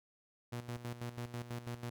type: tone with tremolo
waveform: sawtooth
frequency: 119.9 Hz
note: A#2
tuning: 49 cents sharp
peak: -35 dBFS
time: 0.52-1.9 s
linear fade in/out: 10 ms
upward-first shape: square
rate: 6.1 Hz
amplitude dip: 70%
effects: none